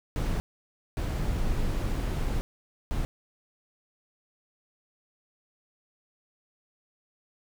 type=noise bursts at uneven times; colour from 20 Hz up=brown; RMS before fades=-28 dBFS; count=3; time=0.16-0.4 / 0.97-2.41 / 2.91-3.05 s; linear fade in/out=0 ms; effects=none